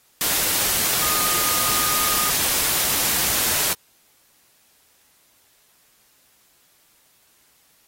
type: tone in noise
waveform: sine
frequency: 1233 Hz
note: D#6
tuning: 16 cents flat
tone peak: -28 dBFS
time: 1.02-2.3 s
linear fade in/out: 0 ms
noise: white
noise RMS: -21 dBFS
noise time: 0.21-3.73 s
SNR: -10 dB
effects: white hiss -59 dBFS RMS until 7.87 s + AAC 48 kbps